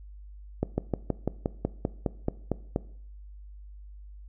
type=slowing click train; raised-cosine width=2 ms; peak=-12 dBFS; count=12; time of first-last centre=0.63-2.761 s; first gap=150 ms; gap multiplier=1.05; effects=noise-tail reverb RT60 0.6 s tail -19 dB re dry + added 50 Hz sine -43 dBFS peak until 4.28 s